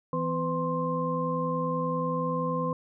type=tone cluster; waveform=sine; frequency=165.2 / 255.6 / 505 / 1051 Hz; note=E3 / C4 / B4 / C6; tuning=+4 / -40 / +39 / +7 cents; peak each=-31 / -34 / -31 / -31 dBFS; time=0.13-2.73 s; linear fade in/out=2 ms; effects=none